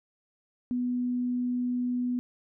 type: tone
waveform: sine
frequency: 246.9 Hz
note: B3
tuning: in tune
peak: -26 dBFS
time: 0.71-2.19 s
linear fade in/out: 0 ms
effects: none